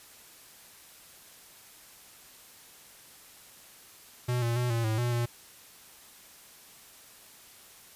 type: tone with pitch steps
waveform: square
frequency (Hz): 123.3 / 117.5 / 122.9 / 116 / 109.9 / 121.2 / 119.1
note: B2 / A#2 / B2 / A#2 / A2 / B2 / A#2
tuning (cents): -2 / +14 / -8 / -8 / -2 / -32 / +38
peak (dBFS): -27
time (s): 4.28-5.26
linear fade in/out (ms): 10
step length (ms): 140
effects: white hiss -53 dBFS RMS until 7.95 s + resampled to 32000 Hz